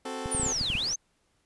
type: chord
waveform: 20% pulse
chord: F# diminished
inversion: second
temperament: equal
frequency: 261.6 / 370 / 440 Hz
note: C4 / F#4 / A4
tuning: 0 / 0 / 0 cents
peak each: -32 / -37 / -32 dBFS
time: 0.05-0.53 s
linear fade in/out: 5 ms
type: clicks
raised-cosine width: 5 ms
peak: -22 dBFS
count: 8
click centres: 0.259 / 0.349 / 0.398 / 0.432 / 0.463 / 0.612 / 0.702 / 0.753 s
type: linear two-way sweep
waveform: sine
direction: down then up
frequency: 9700 to 2400 to 6500 Hz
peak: -27 dBFS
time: 0.31-0.96 s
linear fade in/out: 10 ms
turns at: 0.75 s
type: noise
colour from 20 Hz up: pink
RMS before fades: -42 dBFS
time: 0.45-0.94 s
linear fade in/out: 10 ms
effects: pink hiss -71 dBFS RMS until 1.45 s + resampled to 24000 Hz